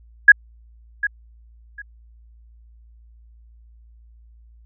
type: tone with echo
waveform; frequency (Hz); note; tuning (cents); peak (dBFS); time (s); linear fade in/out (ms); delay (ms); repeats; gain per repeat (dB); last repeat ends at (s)
sine; 1661.2; G#6; 0; -3; 0.28-0.32; 5; 750; 2; -14; 1.82
effects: added 57 Hz sine -46 dBFS peak until 4.65 s